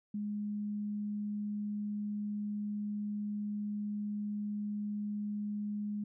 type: tone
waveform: sine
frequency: 207.7 Hz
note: G#3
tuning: in tune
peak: -34 dBFS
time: 0.14-6.04 s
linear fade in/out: 5 ms
effects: none